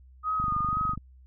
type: tone with vibrato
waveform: sine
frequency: 1244.5 Hz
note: D#6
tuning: in tune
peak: -25 dBFS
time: 0.23-0.96 s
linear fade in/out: 50 ms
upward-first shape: sine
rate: 2.1 Hz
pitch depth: 35 cents each way
type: click train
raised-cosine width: 5 ms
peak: -23 dBFS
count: 15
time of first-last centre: 0.4-0.976 s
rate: 24.3 Hz
effects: added 64 Hz sine -50 dBFS peak until 1.26 s